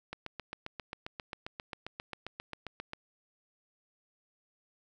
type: click train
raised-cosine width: 0.3 ms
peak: -23 dBFS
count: 22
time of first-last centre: 0.13-2.934 s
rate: 7.49 Hz
effects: none